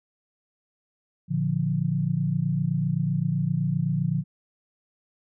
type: chord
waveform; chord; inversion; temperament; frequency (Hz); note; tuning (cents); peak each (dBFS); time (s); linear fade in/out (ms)
sine; Bb major; none; equal with one note detuned; 115.47 / 146.83 / 174.61; Bb2 / D3 / F3; -16 / 0 / 0; -30 / -25 / -26; 1.28-4.24; 50
effects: none